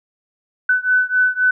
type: beating tone pair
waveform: sine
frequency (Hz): 1501 / 1504.8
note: F#6 / F#6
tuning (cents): +24 / +29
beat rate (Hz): 3.8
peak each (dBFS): -16 / -17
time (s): 0.69-1.51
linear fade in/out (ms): 5
effects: none